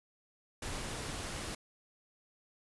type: noise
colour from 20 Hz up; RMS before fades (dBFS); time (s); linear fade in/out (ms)
pink; -40; 0.62-1.55; 5
effects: resampled to 24000 Hz

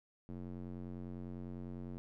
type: tone with band-pass filter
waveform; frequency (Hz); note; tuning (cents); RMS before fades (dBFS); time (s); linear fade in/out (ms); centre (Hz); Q
square; 44.99; F#1; -48; -45; 0.29-1.98; 0; 230; 1.3
effects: none

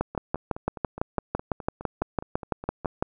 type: two click trains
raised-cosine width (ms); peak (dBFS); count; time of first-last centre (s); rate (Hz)
1; -10 / -22; 19 / 14; 0.01-3.025 / 0.15-2.847; 5.97 / 4.82
effects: none

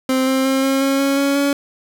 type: tone with pitch steps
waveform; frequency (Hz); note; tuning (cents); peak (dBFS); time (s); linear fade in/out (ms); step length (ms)
30% pulse; 261.1 / 264 / 266.9 / 269.8 / 272.8 / 275.8 / 278.9 / 281.9; C4 / C4 / C4 / C#4 / C#4 / C#4 / C#4 / C#4; -3 / +16 / +35 / -47 / -28 / -9 / +11 / +29; -12; 0.09-1.53; 2; 180
effects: none

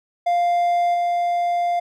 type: tone with level steps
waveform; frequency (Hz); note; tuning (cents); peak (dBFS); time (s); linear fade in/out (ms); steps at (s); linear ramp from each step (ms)
triangle; 698.5; F5; 0; -14 / -16; 0.26-1.8; 10; 0.94; 5
effects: none

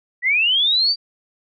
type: linear sweep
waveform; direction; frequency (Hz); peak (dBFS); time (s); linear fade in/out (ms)
sine; up; 1902 to 4714; -14; 0.22-0.96; 50
effects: none

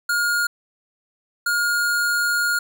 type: tone pair in turn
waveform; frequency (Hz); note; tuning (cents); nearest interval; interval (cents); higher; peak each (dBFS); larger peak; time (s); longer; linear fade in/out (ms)
square; 1425 / 1425; F6 / F6; +34 / +34; unison; 0; neither; -19; neither; 0.09-0.47 / 1.46-2.59; second; 5
effects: none

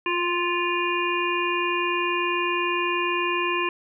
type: harmonic tone with a mistuned harmonic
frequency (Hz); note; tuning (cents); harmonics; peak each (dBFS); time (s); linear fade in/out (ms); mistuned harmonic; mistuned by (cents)
348.5; F4; -4; 1 / 3 / 5 / 7 / 8; -27 / -26 / -32 / -28 / -31; 0.06-3.69; 2; 1; +16
effects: none

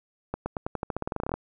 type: accelerating click train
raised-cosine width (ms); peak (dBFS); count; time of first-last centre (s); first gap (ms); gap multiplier
1; -15; 18; 0.34-1.34; 120; 0.9
effects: none

